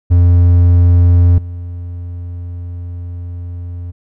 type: tone with level steps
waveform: triangle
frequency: 87.5 Hz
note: F2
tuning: 4 cents sharp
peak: -3 / -20 dBFS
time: 0.1-3.92 s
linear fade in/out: 20 ms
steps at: 1.38 s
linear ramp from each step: 2 ms
effects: none